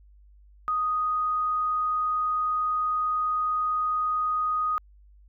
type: tone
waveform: sine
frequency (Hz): 1244.5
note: D#6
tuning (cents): 0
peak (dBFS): -23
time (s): 0.68-4.78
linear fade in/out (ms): 0
effects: added 50 Hz sine -51 dBFS peak until 5.28 s